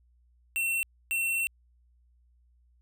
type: tone bursts at uneven times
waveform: square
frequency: 2709 Hz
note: E7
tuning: 47 cents sharp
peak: -27 dBFS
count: 2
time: 0.56-0.83 / 1.11-1.47 s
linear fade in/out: 0 ms
effects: added 60 Hz sine -61 dBFS peak until 2.81 s